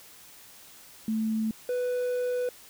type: tone pair in turn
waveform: sine / triangle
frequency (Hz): 220 / 495.5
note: A3 / B4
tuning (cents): 0 / +6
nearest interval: octave + major second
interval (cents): 1406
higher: second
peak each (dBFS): -25 / -24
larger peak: second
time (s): 1.08-1.51 / 1.69-2.49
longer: second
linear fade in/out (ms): 2
effects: white hiss -51 dBFS RMS until 2.69 s